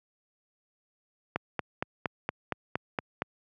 click train, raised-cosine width 0.5 ms, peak -13 dBFS, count 9, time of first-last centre 1.36-3.22 s, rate 4.3 Hz, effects high-pass 100 Hz 12 dB/octave

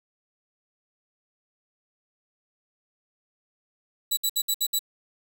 15% pulse tone bursts, 3933 Hz, B7, 8 cents flat, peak -15 dBFS, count 6, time 4.11-4.792 s, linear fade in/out 10 ms, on 62 ms, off 62 ms, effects 8-bit

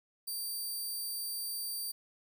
10% pulse tone, 4659 Hz, D8, 15 cents flat, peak -29 dBFS, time 0.27-1.92 s, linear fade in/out 10 ms, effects none

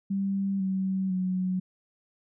sine tone with pitch steps, 196 / 190.31 / 184.79 Hz, G3 / F#3 / F#3, 0 / +49 / -2 cents, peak -25 dBFS, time 0.1-1.6 s, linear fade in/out 10 ms, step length 500 ms, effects none

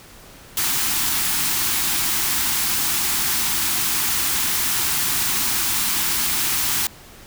white band-stop noise, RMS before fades -21 dBFS, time 0.57-6.87 s, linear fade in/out 2 ms, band 380 to 760 Hz, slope 48 dB/octave, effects pink hiss -44 dBFS RMS until 7.26 s

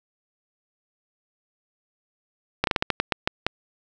slowing click train, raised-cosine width 0.3 ms, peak -4 dBFS, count 10, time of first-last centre 2.64-3.466 s, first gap 32 ms, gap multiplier 1.25, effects none

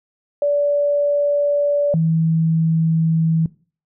sine tone pair in turn, 578 / 162.2 Hz, D5 / E3, -28 / -28 cents, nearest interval octave + minor seventh, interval 2200 cents, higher first, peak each -14 / -14 dBFS, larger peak neither, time 0.42-1.94 / 1.94-3.46 s, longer neither, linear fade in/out 2 ms, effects noise-tail reverb RT60 0.4 s tail -20 dB re dry

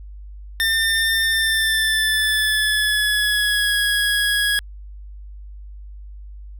25% pulse tone with pitch glide, 1802 to 1662 Hz, A6 to G#6, +41 to +1 cents, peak -13 dBFS, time 0.6-4.59 s, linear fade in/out 0 ms, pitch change -140 cents, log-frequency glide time 1.25-3.74 s, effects added 50 Hz sine -34 dBFS peak until 6.59 s

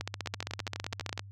two click trains, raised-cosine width 0.2 ms, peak -16 / -18 dBFS, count 19 / 12, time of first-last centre 0.01-1.194 / 0.26-1.177 s, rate 15.2 / 12 Hz, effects added 99 Hz sine -45 dBFS peak until 1.31 s

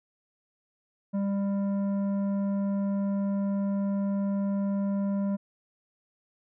triangle tone with tanh clipping, 198.7 Hz, G3, 24 cents sharp, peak -27 dBFS, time 1.13-5.37 s, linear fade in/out 20 ms, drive 14 dB, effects none

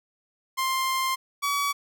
sawtooth tone pair in turn, 1052 / 1137.6 Hz, C6 / C#6, +9 / +45 cents, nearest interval minor second, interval 136 cents, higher second, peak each -20 dBFS, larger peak neither, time 0.57-1.16 / 1.42-1.73 s, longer first, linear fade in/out 20 ms, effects none

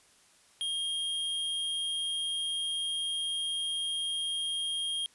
square tone, 3232 Hz, G#7, 48 cents flat, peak -31 dBFS, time 0.61-5.06 s, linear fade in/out 0 ms, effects white hiss -62 dBFS RMS until 5.14 s + resampled to 24000 Hz

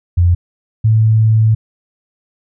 sine tone pair in turn, 87.5 / 110.3 Hz, F2 / A2, +4 / +5 cents, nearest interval major third, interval 401 cents, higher second, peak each -7 dBFS, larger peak neither, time 0.17-0.35 / 0.84-1.55 s, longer second, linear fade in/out 10 ms, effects none

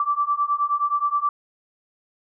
sine beating tone pair, 1160 / 1169.5 Hz, D6 / D6, -22 / -8 cents, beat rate 9.5 Hz, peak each -23 / -22 dBFS, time 0-1.29 s, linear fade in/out 2 ms, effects none

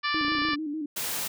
harmonic tone, 587.3 Hz, D5, in tune, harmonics 2 / 3 / 4 / 5 / 6 / 7 / 8 / 9, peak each -29 / -30 / -33 / -36 / -38 / -38 / -37 / -40 dBFS, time 0.03-0.56 s, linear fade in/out 20 ms
sine tone with vibrato, 302.7 Hz, D#4, 48 cents flat, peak -29 dBFS, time 0.14-0.86 s, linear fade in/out 5 ms, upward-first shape square, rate 6.7 Hz, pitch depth 66 cents each way
clicks, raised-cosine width 2 ms, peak -28 dBFS, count 11, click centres 0.145 / 0.212 / 0.249 / 0.282 / 0.32 / 0.351 / 0.385 / 0.419 / 0.451 / 0.487 / 0.534 s
white high-pass noise, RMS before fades -31 dBFS, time 0.96-1.28 s, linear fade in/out 10 ms, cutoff 100 Hz, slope 24 dB/octave
effects none

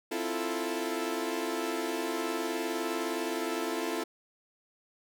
sawtooth chord, F major seventh, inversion second, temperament equal, 261.6 / 329.6 / 349.2 / 440 Hz, C4 / E4 / F4 / A4, 0 / 0 / 0 / 0 cents, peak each -35 / -31 / -33 / -32 dBFS, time 0.11-4.04 s, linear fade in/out 10 ms, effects none

